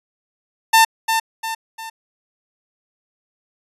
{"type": "tone with echo", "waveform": "sawtooth", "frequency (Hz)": 897, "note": "A5", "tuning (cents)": 33, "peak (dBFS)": -5, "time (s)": [0.73, 0.85], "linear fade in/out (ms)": 10, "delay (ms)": 350, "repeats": 3, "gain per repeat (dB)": -7, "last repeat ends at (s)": 1.9, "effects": ["resampled to 32000 Hz"]}